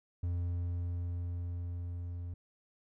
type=tone with level ramp; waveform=triangle; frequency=87.31 Hz; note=F2; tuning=in tune; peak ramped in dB=-29 to -36 dBFS; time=0.23-2.34 s; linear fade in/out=5 ms; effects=none